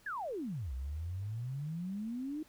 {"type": "exponential two-way sweep", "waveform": "sine", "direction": "down then up", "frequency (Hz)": [1760, 61.74, 317], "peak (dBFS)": -36, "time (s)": [0.06, 2.43], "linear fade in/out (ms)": 5, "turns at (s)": 0.73, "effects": ["pink hiss -64 dBFS RMS until 2.48 s"]}